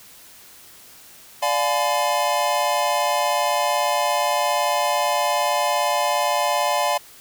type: chord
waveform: square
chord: D diminished seventh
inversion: none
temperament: just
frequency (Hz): 587.3 / 704.8 / 845.8 / 1014.9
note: D5 / F5 / Ab5 / Cb6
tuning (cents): 0 / +16 / +31 / +47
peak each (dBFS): -25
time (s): 1.42-6.98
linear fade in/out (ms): 10
effects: white hiss -46 dBFS RMS until 7.2 s